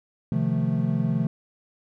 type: chord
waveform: triangle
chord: F dominant seventh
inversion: second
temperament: equal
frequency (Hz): 130.81 / 155.56 / 174.61 / 220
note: C3 / Eb3 / F3 / A3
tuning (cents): 0 / 0 / 0 / 0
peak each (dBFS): -25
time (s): 0.32-1.27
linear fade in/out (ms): 2
effects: none